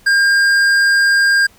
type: tone with hard clipping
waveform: triangle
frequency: 1606 Hz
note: G6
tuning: 41 cents sharp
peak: -11 dBFS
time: 0.06-1.47 s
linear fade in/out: 10 ms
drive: 13 dB
effects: pink hiss -49 dBFS RMS until 1.58 s